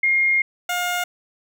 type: tone pair in turn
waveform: sine / 15% pulse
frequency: 2132 / 711.5 Hz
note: C7 / F5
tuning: +32 / +32 cents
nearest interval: octave + perfect fifth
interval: 1900 cents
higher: first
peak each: -15 dBFS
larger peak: neither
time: 0.03-0.42 / 0.69-1.04 s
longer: first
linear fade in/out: 5 ms
effects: none